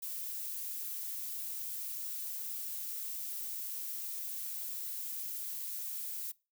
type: noise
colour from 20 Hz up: violet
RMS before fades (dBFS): -40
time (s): 0.02-6.32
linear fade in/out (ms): 10
effects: noise-tail reverb RT60 0.3 s tail -23 dB re dry